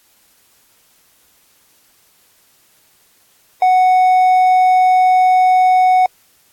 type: tone with hard clipping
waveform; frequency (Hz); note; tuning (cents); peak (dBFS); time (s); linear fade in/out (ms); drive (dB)
sine; 740; F#5; 0; -9; 3.62-6.06; 2; 3
effects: white hiss -54 dBFS RMS until 6.52 s + AAC 64 kbps